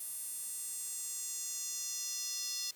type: tone with high-pass filter sweep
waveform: square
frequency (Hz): 392.2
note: G4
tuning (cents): +1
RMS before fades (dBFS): -40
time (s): 0-2.71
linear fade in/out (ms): 5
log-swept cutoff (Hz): 10000 to 5000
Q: 3.2
effects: white hiss -60 dBFS RMS until 2.75 s + high-pass 80 Hz 12 dB/octave